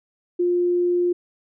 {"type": "tone", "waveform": "sine", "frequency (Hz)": 352.9, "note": "F4", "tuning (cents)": 18, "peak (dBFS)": -17, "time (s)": [0.39, 1.13], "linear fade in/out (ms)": 10, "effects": []}